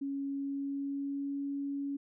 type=tone with pitch glide; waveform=sine; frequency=277.2 to 280.4 Hz; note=C#4 to C#4; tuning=0 to +20 cents; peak=-33 dBFS; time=0.01-1.97 s; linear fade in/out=10 ms; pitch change=+20 cents; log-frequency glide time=0.29-1.43 s; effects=none